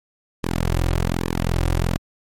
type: tone with flanger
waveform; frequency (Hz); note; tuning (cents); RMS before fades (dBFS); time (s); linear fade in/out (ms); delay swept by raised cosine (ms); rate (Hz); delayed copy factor
sawtooth; 42.86; F1; -32; -21; 0.43-1.98; 10; 1.4 to 4.7; 1.2; -1
effects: MP3 64 kbps